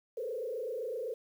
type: tone with frequency modulation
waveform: sine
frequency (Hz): 477.5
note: A#4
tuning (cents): +42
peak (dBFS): -34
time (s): 0.17-1.14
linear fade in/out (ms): 5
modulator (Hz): 27.8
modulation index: 1.8
effects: 10-bit